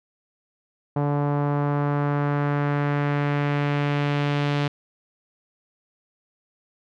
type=tone with low-pass filter sweep; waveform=sawtooth; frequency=144.6 Hz; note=D3; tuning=27 cents flat; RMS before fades=-23 dBFS; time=0.96-4.68 s; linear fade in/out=5 ms; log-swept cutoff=880 to 3500 Hz; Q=1.4; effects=none